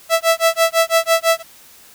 sawtooth tone with tremolo, 659.3 Hz, E5, in tune, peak -6 dBFS, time 0.09-1.43 s, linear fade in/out 50 ms, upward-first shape sine, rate 6 Hz, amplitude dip 100%, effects white hiss -45 dBFS RMS until 1.94 s

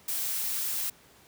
blue noise, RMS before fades -31 dBFS, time 0.08-0.9 s, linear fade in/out 5 ms, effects pink hiss -57 dBFS RMS until 1.27 s + high-pass 80 Hz 12 dB/octave

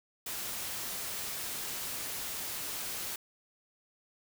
white noise, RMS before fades -38 dBFS, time 0.26-3.16 s, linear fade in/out 5 ms, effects none

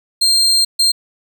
35% pulse tone bursts at uneven times, 4186 Hz, C8, in tune, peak -9 dBFS, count 2, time 0.21-0.65 / 0.79-0.92 s, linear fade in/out 10 ms, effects none

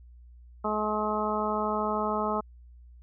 harmonic tone, 212.8 Hz, G#3, 42 cents sharp, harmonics 1 / 2 / 3 / 4 / 5 / 6, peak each -33 / -33 / -33 / -33 / -33 / -33 dBFS, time 0.64-2.41 s, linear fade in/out 10 ms, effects added 60 Hz sine -48 dBFS peak until 3.02 s

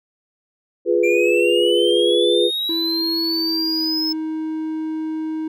sine chord, F diminished, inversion none, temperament equal, 349.2 / 415.3 / 493.9 Hz, F4 / Ab4 / Cb5, 0 / 0 / 0 cents, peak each -18 / -19 / -18 dBFS, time 0.85-2.51 s, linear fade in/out 50 ms
triangle linear sweep, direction up, 2349 to 5230 Hz, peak -19 dBFS, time 1.03-4.13 s, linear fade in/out 10 ms
triangle tone with pitch glide, 329.6 to 315.3 Hz, E4 to D#4, 0 to +23 cents, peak -20 dBFS, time 2.69-5.48 s, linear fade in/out 5 ms, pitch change -77 cents, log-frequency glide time 3.21-4.03 s
effects none

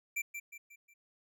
square tone with echo, 2349 Hz, D7, in tune, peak -33 dBFS, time 0.16-0.22 s, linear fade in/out 10 ms, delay 180 ms, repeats 4, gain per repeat -7 dB, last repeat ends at 0.94 s, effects none

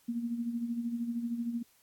sine tone with tremolo, 235.2 Hz, A#3, 16 cents sharp, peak -29 dBFS, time 0.08-1.63 s, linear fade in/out 10 ms, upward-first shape sine, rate 13 Hz, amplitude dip 60%, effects white hiss -66 dBFS RMS until 1.82 s + AAC 64 kbps

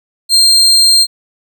35% pulse tone, 4186 Hz, C8, in tune, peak -4 dBFS, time 0.29-1.07 s, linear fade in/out 50 ms, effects none

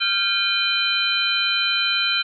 sine tone cluster, 1390 / 1572 / 2431 / 3088 / 4024 Hz, F6 / G6 / D#7 / G7 / B7, -9 / +4 / -41 / -27 / +32 cents, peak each -26 / -29 / -25 / -23 / -23 dBFS, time 0-2.23 s, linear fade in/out 20 ms, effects none

